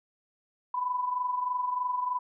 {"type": "tone pair together", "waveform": "sine", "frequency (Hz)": [993, 1016.2], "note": ["B5", "B5"], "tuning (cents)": [9, 49], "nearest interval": "unison", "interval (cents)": 40, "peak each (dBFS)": [-28, -35], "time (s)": [0.74, 2.19], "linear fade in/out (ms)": 5, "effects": []}